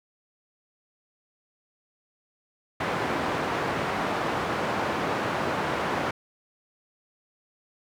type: band-pass noise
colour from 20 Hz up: white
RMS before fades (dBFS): -28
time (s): 2.8-6.11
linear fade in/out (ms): 5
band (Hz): 110 to 1200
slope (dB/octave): 12
effects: none